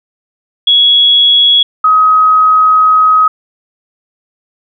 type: tone pair in turn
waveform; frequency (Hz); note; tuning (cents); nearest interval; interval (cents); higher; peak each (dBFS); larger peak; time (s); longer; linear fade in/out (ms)
sine; 3348 / 1265.4; G#7 / D#6; +13 / +29; octave + perfect fourth; 1684; first; -4; neither; 0.67-1.63 / 1.84-3.28; second; 5
effects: none